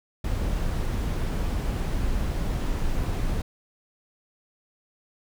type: noise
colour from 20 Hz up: brown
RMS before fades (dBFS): -26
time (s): 0.24-3.42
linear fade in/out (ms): 5
effects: none

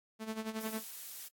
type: tone with tremolo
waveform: sawtooth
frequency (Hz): 220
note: A3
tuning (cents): 0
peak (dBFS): -31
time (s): 0.19-0.83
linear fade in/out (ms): 50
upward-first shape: sine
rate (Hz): 11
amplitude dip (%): 75
type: noise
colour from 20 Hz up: blue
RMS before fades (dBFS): -46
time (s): 0.59-1.29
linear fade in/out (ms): 20
effects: AAC 64 kbps

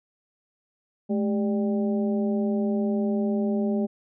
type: harmonic tone with a mistuned harmonic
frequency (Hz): 197.7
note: G3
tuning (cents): +15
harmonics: 1 / 2 / 3 / 4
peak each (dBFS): -23 / -29 / -33 / -41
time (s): 1.09-3.87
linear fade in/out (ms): 20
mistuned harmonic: 1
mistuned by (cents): +130
effects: none

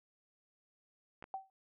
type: clicks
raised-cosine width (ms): 0.5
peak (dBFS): -34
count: 2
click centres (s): 1.225 / 1.241
type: tone with exponential decay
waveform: sine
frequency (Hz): 770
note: G5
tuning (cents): -31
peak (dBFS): -34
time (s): 1.34-1.5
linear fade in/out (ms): 1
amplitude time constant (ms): 34
effects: none

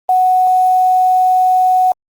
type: tone with quantisation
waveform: sine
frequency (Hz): 740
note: F#5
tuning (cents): 0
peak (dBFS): -8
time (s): 0.09-1.92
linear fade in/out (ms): 2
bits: 6
effects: Opus 24 kbps

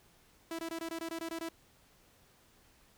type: tone bursts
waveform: sawtooth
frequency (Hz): 329.6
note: E4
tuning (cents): 0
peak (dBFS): -33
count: 10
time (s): 0.51-1.488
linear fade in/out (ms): 2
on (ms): 78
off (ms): 22
effects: pink hiss -65 dBFS RMS until 2.97 s

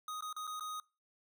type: tone with dropouts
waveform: square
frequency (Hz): 1248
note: D#6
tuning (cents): +5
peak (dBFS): -40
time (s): 0.08-0.8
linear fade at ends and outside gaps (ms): 2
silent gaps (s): 0.208-0.223 / 0.328-0.364 / 0.47-0.475 / 0.597-0.607
effects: noise-tail reverb RT60 0.3 s tail -25 dB re dry

